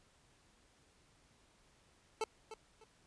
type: tone with echo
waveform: 25% pulse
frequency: 440 Hz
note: A4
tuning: in tune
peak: -30 dBFS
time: 2.21-2.24 s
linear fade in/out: 2 ms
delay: 300 ms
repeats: 2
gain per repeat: -12 dB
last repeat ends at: 2.84 s
effects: pink hiss -69 dBFS RMS until 3.06 s + resampled to 22050 Hz